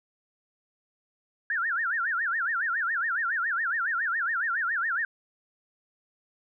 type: tone with vibrato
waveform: sine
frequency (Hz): 1586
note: G6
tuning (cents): +20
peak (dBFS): -25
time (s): 1.5-5.05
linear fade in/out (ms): 2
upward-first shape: sine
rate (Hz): 7.2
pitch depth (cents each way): 280
effects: none